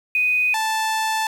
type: tone pair in turn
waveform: sine / sawtooth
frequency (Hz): 2492 / 878.8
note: D#7 / A5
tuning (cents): +2 / -2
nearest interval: octave + tritone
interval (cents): 1804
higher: first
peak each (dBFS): -16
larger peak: neither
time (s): 0.15-0.54 / 0.54-1.27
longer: second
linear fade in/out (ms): 2
effects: low-pass 12000 Hz 12 dB/octave + 7-bit